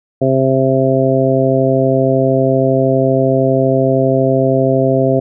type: harmonic tone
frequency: 132.7 Hz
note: C3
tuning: 25 cents sharp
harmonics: 1 / 2 / 3 / 4 / 5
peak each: -16 / -16 / -16 / -16 / -16 dBFS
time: 0.21-5.2 s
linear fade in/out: 10 ms
effects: none